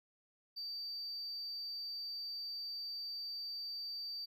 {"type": "tone", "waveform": "triangle", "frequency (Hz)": 4635, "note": "D8", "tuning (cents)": -24, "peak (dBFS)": -38, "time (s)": [0.56, 4.26], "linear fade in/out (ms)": 20, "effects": ["tanh soft clip ceiling -37 dBFS"]}